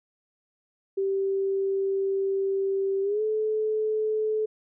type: tone with pitch glide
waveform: sine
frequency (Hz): 389.6 to 432.3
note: G4 to A4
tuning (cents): -11 to -31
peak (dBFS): -23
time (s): 0.97-4.46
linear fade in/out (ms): 10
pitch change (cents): +180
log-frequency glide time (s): 3.02-3.22
effects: none